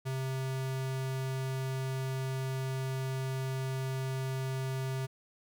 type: tone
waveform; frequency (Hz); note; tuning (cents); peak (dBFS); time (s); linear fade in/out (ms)
square; 132.1; C3; +17; -33; 0.05-5.07; 20
effects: none